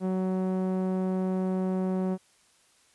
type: tone with low-pass filter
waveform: sawtooth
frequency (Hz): 186.7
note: F#3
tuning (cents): +16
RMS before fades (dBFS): -28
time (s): 0-2.18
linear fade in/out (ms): 50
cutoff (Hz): 700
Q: 0.67
effects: white hiss -63 dBFS RMS until 2.94 s + resampled to 24000 Hz